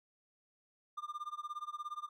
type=tone with tremolo; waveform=triangle; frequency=1200 Hz; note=D6; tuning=37 cents sharp; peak=-35 dBFS; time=0.97-2.09 s; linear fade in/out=10 ms; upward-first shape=sine; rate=17 Hz; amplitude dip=95%; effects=none